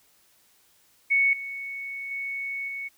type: tone with level steps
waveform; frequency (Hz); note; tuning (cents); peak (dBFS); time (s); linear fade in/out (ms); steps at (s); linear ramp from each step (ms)
sine; 2217; C#7; 0; -18 / -32 / -29 / -31; 1.1-2.89; 20; 1.33 / 2.11 / 2.68; 2
effects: white hiss -62 dBFS RMS until 2.97 s